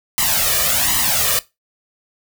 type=noise with flanger; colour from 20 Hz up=white; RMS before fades=-17 dBFS; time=0.18-1.39 s; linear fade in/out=0 ms; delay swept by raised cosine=0.99 to 1.72 ms; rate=1.3 Hz; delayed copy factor=+0.8; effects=noise-tail reverb RT60 0.2 s tail -18 dB re dry